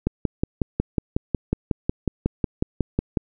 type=click train; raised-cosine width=3 ms; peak=-7 dBFS; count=18; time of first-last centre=0.07-3.172 s; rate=5.48 Hz; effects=none